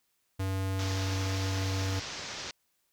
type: tone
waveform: square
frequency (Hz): 95.7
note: G2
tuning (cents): -41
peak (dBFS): -30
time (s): 0.39-2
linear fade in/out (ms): 10
type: low-pass noise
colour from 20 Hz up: white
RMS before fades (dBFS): -40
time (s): 0.79-2.51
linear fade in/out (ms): 2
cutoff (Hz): 6400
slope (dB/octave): 48
effects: white hiss -75 dBFS RMS until 2.92 s